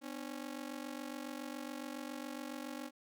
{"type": "ring-modulated tone", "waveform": "sawtooth", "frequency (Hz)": 275.2, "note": "C#4", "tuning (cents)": -12, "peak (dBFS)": -35, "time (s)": [0.01, 2.91], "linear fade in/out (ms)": 50, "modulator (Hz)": 23.6, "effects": []}